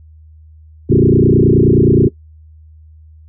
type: tone with frequency modulation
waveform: sine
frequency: 246.9 Hz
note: B3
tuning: in tune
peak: -6 dBFS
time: 0.89-2.09 s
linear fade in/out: 20 ms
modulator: 29.5 Hz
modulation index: 5.4
effects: noise-tail reverb RT60 0.1 s tail -19 dB re dry + added 78 Hz sine -38 dBFS peak until 3.28 s